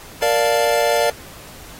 square chord, Bb major seventh, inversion none, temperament equal, 466.2 / 587.3 / 698.5 / 880 Hz, Bb4 / D5 / F5 / A5, 0 / 0 / 0 / 0 cents, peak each -21 / -19 / -21 / -25 dBFS, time 0.22-1.1 s, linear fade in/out 2 ms, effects pink hiss -40 dBFS RMS until 1.79 s + AAC 48 kbps

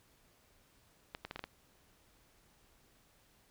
clicks, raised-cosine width 0.3 ms, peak -25 dBFS, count 6, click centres 1.149 / 1.25 / 1.311 / 1.36 / 1.393 / 1.44 s, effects pink hiss -68 dBFS RMS until 3.5 s

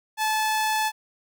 sawtooth tone, 867 Hz, A5, 26 cents flat, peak -18 dBFS, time 0.17-0.92 s, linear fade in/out 50 ms, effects none

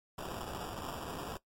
blue noise with sample-and-hold, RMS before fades -41 dBFS, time 0.18-1.37 s, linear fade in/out 2 ms, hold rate 2100 Hz, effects noise-tail reverb RT60 0.1 s tail -17 dB re dry + MP3 64 kbps

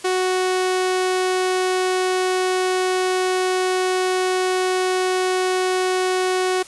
sawtooth tone, 370 Hz, F#4, in tune, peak -14 dBFS, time 0.04-6.63 s, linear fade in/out 10 ms, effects white hiss -42 dBFS RMS until 6.67 s + resampled to 24000 Hz

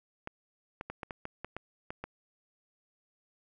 clicks, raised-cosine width 0.5 ms, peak -23 dBFS, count 10, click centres 0.274 / 0.811 / 0.9 / 1.032 / 1.108 / 1.254 / 1.446 / 1.566 / 1.905 / 2.04 s, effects none

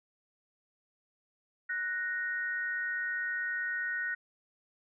sine tone pair together, 1480 / 1864.7 Hz, F#6 / A#6, 0 / 0 cents, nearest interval major third, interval 400 cents, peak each -34 / -34 dBFS, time 1.69-4.15 s, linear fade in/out 10 ms, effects none

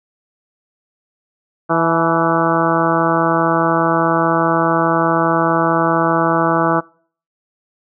harmonic tone with a mistuned harmonic, 164.81 Hz, E3, in tune, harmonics 1 / 2 / 3 / 4 / 5 / 6 / 7 / 8 / 9, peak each -22 / -19 / -22 / -19 / -21 / -24 / -20 / -22 / -24 dBFS, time 1.69-6.81 s, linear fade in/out 20 ms, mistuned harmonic 5, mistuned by +49 cents, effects noise-tail reverb RT60 0.5 s tail -25 dB re dry

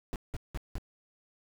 brown noise bursts, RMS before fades -34 dBFS, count 4, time 0.13-0.782 s, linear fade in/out 0 ms, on 28 ms, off 180 ms, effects none

